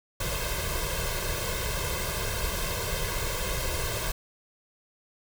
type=noise with comb filter; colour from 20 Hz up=pink; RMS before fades=-30 dBFS; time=0.2-4.12 s; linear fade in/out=5 ms; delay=1.9 ms; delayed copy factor=+0.9; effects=none